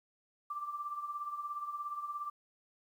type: tone with tremolo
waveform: sine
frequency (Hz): 1176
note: D6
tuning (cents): +2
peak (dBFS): -34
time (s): 0.5-2.3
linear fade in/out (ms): 5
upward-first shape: triangle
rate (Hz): 17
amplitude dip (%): 70
effects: 11-bit